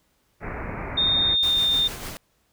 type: low-pass noise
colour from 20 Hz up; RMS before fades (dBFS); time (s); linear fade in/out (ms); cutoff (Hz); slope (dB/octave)
pink; -32; 0.4-1.37; 50; 2400; 96
type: tone with pitch glide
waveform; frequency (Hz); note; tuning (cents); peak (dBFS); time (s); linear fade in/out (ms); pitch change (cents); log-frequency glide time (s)
sine; 3664 to 3630; A#7 to A#7; -31 to -47; -18; 0.97-1.88; 10; -16; 1.22-1.66
type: noise with tremolo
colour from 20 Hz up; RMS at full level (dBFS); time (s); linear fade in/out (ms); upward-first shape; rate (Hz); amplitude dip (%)
pink; -33; 1.43-2.17; 0; sine; 6.7; 40
effects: pink hiss -67 dBFS RMS until 2.52 s